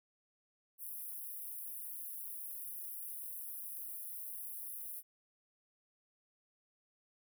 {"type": "high-pass noise", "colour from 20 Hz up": "white", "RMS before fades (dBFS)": -45, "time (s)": [0.78, 5.03], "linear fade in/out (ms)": 50, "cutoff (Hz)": 9800, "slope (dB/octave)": 96, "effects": []}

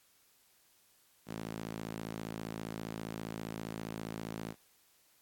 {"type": "tone with high-pass filter", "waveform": "sawtooth", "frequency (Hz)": 55, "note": "A1", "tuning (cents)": 0, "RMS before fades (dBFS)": -42, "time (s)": [1.26, 4.55], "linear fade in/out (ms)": 50, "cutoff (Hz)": 190, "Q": 1.3, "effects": ["white hiss -68 dBFS RMS until 5.21 s", "AAC 64 kbps"]}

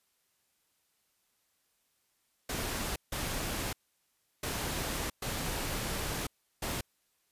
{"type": "noise bursts at uneven times", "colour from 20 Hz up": "pink", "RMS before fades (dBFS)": -35, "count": 5, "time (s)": [[2.49, 2.96], [3.12, 3.73], [4.43, 5.1], [5.22, 6.27], [6.62, 6.81]], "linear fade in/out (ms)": 5, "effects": ["white hiss -75 dBFS RMS until 7.31 s", "resampled to 32000 Hz"]}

